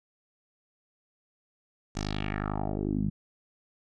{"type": "tone with low-pass filter sweep", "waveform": "10% pulse", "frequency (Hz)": 51.2, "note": "G#1", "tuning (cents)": -24, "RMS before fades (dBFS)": -31, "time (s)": [1.95, 3.1], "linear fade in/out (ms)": 10, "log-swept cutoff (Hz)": [7000, 170], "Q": 3.2, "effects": []}